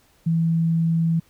sine tone, 164.81 Hz, E3, in tune, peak -17 dBFS, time 0.26-1.2 s, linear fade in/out 10 ms, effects pink hiss -59 dBFS RMS until 1.29 s

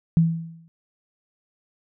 sine tone with exponential decay, 164.81 Hz, E3, in tune, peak -11 dBFS, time 0.17-0.68 s, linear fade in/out 0 ms, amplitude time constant 110 ms, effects none

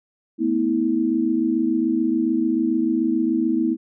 sine chord, A suspended second, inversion none, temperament equal with one note detuned, 220 / 246.9 / 322.7 Hz, A3 / B3 / E4, 0 / 0 / -37 cents, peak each -26 / -22 / -20 dBFS, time 0.38-3.77 s, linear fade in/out 50 ms, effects none

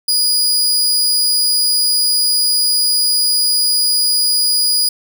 sawtooth tone, 4905 Hz, D#8, 26 cents flat, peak -9 dBFS, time 0.08-4.89 s, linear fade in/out 5 ms, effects none

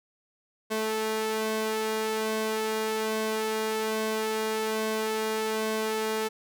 sawtooth tone with flanger, 218.7 Hz, A3, 10 cents flat, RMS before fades -29 dBFS, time 0.7-6.29 s, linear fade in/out 20 ms, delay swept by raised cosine 1.9 to 2.47 ms, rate 1.2 Hz, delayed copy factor +0.7, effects none

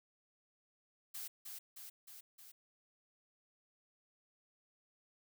blue noise with echo, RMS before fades -45 dBFS, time 1.14-1.28 s, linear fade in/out 10 ms, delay 310 ms, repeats 4, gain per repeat -3 dB, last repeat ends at 2.52 s, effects none

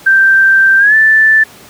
sine tone with pitch glide, 1568 to 1760 Hz, G6 to A6, 0 to 0 cents, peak -4 dBFS, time 0.06-1.44 s, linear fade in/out 10 ms, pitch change +200 cents, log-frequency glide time 0.78-0.95 s, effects pink hiss -37 dBFS RMS until 1.69 s + high-pass 100 Hz 12 dB/octave

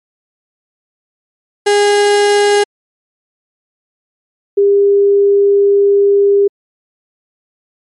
35% pulse / sine tone pair in turn, 409.7 / 401.5 Hz, G#4 / G4, -24 / +41 cents, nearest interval unison, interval 35 cents, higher first, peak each -6 dBFS, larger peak neither, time 1.66-2.64 / 4.57-6.48 s, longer second, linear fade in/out 10 ms, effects MP3 48 kbps

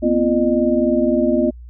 sine tone cluster, 238.4 / 258.1 / 341.9 / 609 Hz, A#3 / C4 / F4 / D#5, +39 / -23 / -37 / -37 cents, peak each -19 dBFS, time 0.02-1.51 s, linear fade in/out 20 ms, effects added 60 Hz sine -34 dBFS peak until 1.69 s

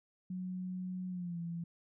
sine tone with pitch glide, 183.6 to 169.34 Hz, F#3 to E3, -13 to +47 cents, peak -37 dBFS, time 0.3-1.64 s, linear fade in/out 5 ms, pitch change -140 cents, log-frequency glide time 1.09-1.39 s, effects none

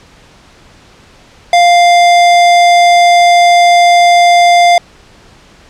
square tone, 698.5 Hz, F5, in tune, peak -4 dBFS, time 1.53-4.78 s, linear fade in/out 2 ms, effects pink hiss -41 dBFS RMS until 5.69 s + low-pass 6000 Hz 12 dB/octave

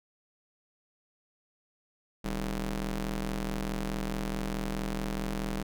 sawtooth ring-modulated tone, 116.54 Hz, A#2, in tune, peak -24 dBFS, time 2.24-5.63 s, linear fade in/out 10 ms, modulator 80.6 Hz, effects none

